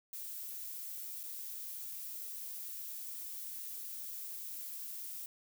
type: noise with dropouts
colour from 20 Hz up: violet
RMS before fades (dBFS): -44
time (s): 0.13-5.26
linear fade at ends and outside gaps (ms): 1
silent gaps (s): 1.232-1.236
effects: none